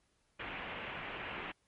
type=low-pass noise; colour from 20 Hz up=white; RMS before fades=-43 dBFS; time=0.39-1.52 s; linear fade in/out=10 ms; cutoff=2900 Hz; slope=48 dB/octave; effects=pink hiss -75 dBFS RMS until 1.67 s + MP3 48 kbps